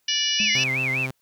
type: harmonic tone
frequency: 583 Hz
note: D5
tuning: 13 cents flat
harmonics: 3 / 4 / 5 / 6 / 7 / 8 / 9 / 10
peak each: -34 / -33 / -23 / -34 / -34 / -33 / -29 / -30 dBFS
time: 0.08-0.64 s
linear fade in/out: 5 ms
type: tone with vibrato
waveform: sine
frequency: 2349 Hz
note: D7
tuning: in tune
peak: -22 dBFS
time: 0.38-1.07 s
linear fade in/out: 20 ms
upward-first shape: sine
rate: 5.2 Hz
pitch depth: 230 cents each way
type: tone with exponential decay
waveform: triangle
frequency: 209.9 Hz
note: G#3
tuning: 19 cents sharp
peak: -25 dBFS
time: 0.4-0.8 s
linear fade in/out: 0 ms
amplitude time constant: 85 ms
type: tone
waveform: sawtooth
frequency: 130.81 Hz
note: C3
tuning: in tune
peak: -25 dBFS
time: 0.55-1.11 s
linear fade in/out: 2 ms
effects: white hiss -70 dBFS RMS until 1.21 s